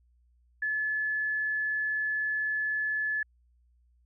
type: tone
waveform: sine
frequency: 1722 Hz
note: A6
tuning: 38 cents flat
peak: -27 dBFS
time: 0.62-3.23 s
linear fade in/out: 5 ms
effects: added 60 Hz sine -62 dBFS peak until 4.05 s